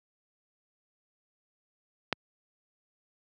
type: click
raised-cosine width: 0.3 ms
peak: -10 dBFS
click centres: 2.127 s
effects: high-pass 100 Hz 12 dB/octave